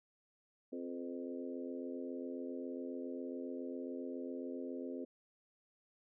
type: harmonic tone with a mistuned harmonic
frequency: 87.31 Hz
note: F2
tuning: in tune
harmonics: 3 / 4 / 5 / 6 / 7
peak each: -43 / -47 / -48 / -49 / -54 dBFS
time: 0.72-5.05 s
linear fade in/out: 10 ms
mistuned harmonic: 6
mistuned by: -36 cents
effects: none